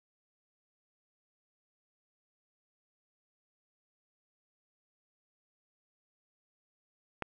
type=click; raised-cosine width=0.5 ms; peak=-19 dBFS; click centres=7.223 s; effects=none